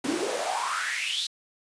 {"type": "noise with high-pass filter sweep", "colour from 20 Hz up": "pink", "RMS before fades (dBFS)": -29, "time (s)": [0.04, 1.27], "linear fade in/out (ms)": 5, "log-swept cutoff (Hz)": [260, 4100], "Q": 6.7, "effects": ["resampled to 22050 Hz"]}